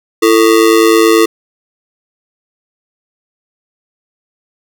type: ring-modulated tone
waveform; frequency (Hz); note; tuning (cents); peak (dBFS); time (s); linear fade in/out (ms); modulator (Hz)
square; 390.5; G4; -7; -3; 0.22-1.26; 10; 54.5
effects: none